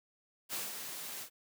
white noise with ADSR envelope, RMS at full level -37 dBFS, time 0.49-1.3 s, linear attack 47 ms, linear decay 180 ms, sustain -6 dB, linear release 86 ms, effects high-pass 150 Hz 12 dB/octave

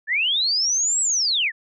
sine linear two-way sweep, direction up then down, 1676 to 7860 to 1676 Hz, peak -18 dBFS, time 0.07-1.52 s, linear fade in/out 50 ms, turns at 1.01 s, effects none

